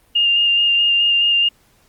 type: tone with vibrato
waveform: sine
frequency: 2815 Hz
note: F7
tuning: 13 cents sharp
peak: -12 dBFS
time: 0.15-1.49 s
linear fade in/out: 10 ms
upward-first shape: square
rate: 4.7 Hz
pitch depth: 13 cents each way
effects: pink hiss -56 dBFS RMS until 1.88 s + Opus 32 kbps